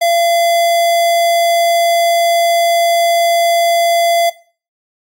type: tone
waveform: square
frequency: 682 Hz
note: F5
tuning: 41 cents flat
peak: -11 dBFS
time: 0.01-4.3 s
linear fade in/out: 10 ms
effects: noise-tail reverb RT60 0.4 s tail -18 dB re dry + AAC 64 kbps